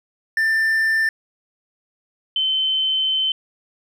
triangle / sine tone pair in turn, 1784 / 3073 Hz, A6 / G7, +23 / -35 cents, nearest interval major sixth, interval 942 cents, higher second, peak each -14 / -17 dBFS, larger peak first, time 0.37-1.09 / 2.36-3.32 s, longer second, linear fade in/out 2 ms, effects none

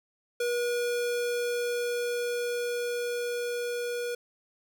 square tone with level ramp, 481.8 Hz, B4, 43 cents flat, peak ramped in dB -27 to -31 dBFS, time 0.4-4.15 s, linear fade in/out 5 ms, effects none

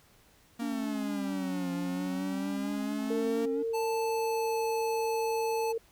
45% pulse exponential two-way sweep, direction down then up, 234.1 to 174.61 to 231.3 Hz, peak -34 dBFS, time 0.59-3.46 s, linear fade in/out 10 ms, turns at 1.74 s
triangle tone with vibrato, 277.2 Hz, C#4, in tune, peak -31 dBFS, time 0.61-3.63 s, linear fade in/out 10 ms, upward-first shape sine, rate 4.4 Hz, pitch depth 55 cents each way
sine tone, 455.5 Hz, A#4, 40 cents flat, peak -29 dBFS, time 3.1-5.78 s, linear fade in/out 5 ms
square tone with pitch glide, 880 to 868.4 Hz, A5 to A5, 0 to -23 cents, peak -33 dBFS, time 3.73-5.73 s, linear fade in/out 20 ms, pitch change -23 cents, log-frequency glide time 3.83-4.6 s
effects pink hiss -62 dBFS RMS until 5.91 s

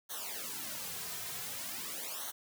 white noise with flanger, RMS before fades -41 dBFS, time 0.09-2.32 s, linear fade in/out 20 ms, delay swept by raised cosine 0.4 to 3.6 ms, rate 0.46 Hz, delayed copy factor -1, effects none

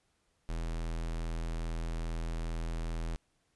square tone, 41.2 Hz, E1, in tune, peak -34 dBFS, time 0.49-3.16 s, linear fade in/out 0 ms, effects pink hiss -75 dBFS RMS until 3.55 s + resampled to 24000 Hz

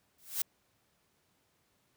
blue noise with exponential growth, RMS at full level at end -28 dBFS, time 0.18-0.42 s, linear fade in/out 5 ms, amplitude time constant 51 ms, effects pink hiss -73 dBFS RMS until 1.96 s + high-pass 80 Hz 12 dB/octave

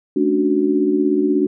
sine chord, D major seventh, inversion second, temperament equal with one note detuned, 215.2 / 277.2 / 293.7 / 370 Hz, A3 / C#4 / D4 / F#4, -38 / 0 / 0 / 0 cents, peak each -23 / -23 / -17 / -18 dBFS, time 0.16-1.47 s, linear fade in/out 5 ms, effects none

